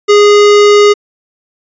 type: tone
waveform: square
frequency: 412.7 Hz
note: G#4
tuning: 11 cents flat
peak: -3 dBFS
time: 0.08-0.94 s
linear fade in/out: 20 ms
effects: resampled to 16000 Hz